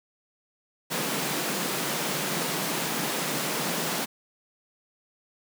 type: high-pass noise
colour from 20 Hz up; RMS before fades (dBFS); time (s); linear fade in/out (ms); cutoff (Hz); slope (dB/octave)
pink; -29; 0.9-4.06; 20; 140; 96
effects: none